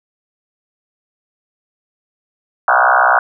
sine tone with frequency modulation, 1100 Hz, C#6, 14 cents flat, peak -8 dBFS, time 2.68-3.19 s, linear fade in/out 2 ms, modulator 63.1 Hz, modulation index 7, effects none

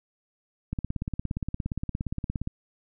click train, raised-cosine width 5 ms, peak -17 dBFS, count 31, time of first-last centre 0.73-2.474 s, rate 17.2 Hz, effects none

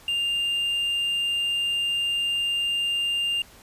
triangle tone, 2800 Hz, F7, 4 cents sharp, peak -21 dBFS, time 0.08-3.42 s, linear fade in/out 2 ms, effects pink hiss -50 dBFS RMS until 3.62 s + resampled to 32000 Hz

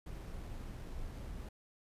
brown noise with sample-and-hold, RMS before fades -44 dBFS, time 0.06-1.49 s, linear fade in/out 5 ms, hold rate 11025 Hz, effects resampled to 32000 Hz

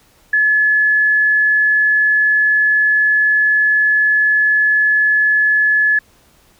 sine tone, 1712 Hz, A6, 48 cents flat, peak -10 dBFS, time 0.33-5.99 s, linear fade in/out 5 ms, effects pink hiss -52 dBFS RMS until 6.59 s

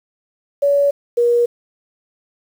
sine tone pair in turn, 567 / 476.8 Hz, C#5 / A#4, +39 / +39 cents, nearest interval minor third, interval 300 cents, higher first, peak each -11 dBFS, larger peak neither, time 0.62-0.91 / 1.17-1.46 s, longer neither, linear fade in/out 10 ms, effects 7-bit

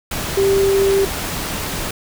sine tone in noise, 392.1 Hz, G4, in tune, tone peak -12 dBFS, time 0.37-1.05 s, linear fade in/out 5 ms, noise pink, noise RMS -24 dBFS, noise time 0.11-1.91 s, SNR +9 dB, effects none

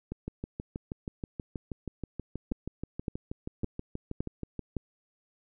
two click trains, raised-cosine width 3 ms, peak -22 / -18 dBFS, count 29 / 5, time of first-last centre 0.12-4.593 / 2.52-4.767 s, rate 6.26 / 1.78 Hz, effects none

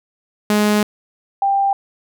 sawtooth / sine tone pair in turn, 209.5 / 791 Hz, G#3 / G5, +15 / +15 cents, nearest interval octave + major seventh, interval 2300 cents, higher second, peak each -9 / -13 dBFS, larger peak first, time 0.5-0.83 / 1.42-1.73 s, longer first, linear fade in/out 2 ms, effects none

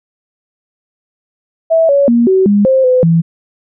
sine tone with pitch steps, 653 / 562 / 236.1 / 378.8 / 204.1 / 527 / 507 / 165.9 Hz, E5 / C#5 / A#3 / F#4 / G#3 / C5 / B4 / E3, -17 / +24 / +22 / +41 / -30 / +12 / +45 / +11 cents, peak -6 dBFS, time 1.7-3.22 s, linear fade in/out 20 ms, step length 190 ms, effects none

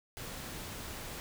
pink noise, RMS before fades -43 dBFS, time 0.17-1.2 s, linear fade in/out 0 ms, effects none

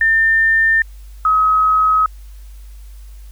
sine tone pair in turn, 1800 / 1272.8 Hz, A6 / D#6, +39 / +39 cents, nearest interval tritone, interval 600 cents, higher first, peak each -10 dBFS, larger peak neither, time 0.01-0.82 / 1.25-2.06 s, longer neither, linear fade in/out 2 ms, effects added 50 Hz sine -33 dBFS peak until 3.31 s + white hiss -52 dBFS RMS until 3.31 s

